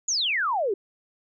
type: exponential sweep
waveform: sine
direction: down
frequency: 7030 to 367.8 Hz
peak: -22 dBFS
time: 0.08-0.74 s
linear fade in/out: 5 ms
effects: none